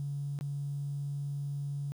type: tone with dropouts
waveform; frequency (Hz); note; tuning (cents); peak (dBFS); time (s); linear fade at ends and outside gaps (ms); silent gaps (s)
triangle; 142.1; C#3; +43; -29; 0-1.92; 0; 0.389-0.41
effects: tanh soft clip ceiling -31 dBFS + 10-bit